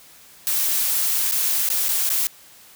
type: noise with dropouts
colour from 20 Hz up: blue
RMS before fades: -21 dBFS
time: 0.47-2.27 s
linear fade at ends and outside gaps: 0 ms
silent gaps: 1.312-1.321 / 1.689-1.701 / 1.884-1.89 / 2.091-2.101 s
effects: white hiss -48 dBFS RMS until 2.75 s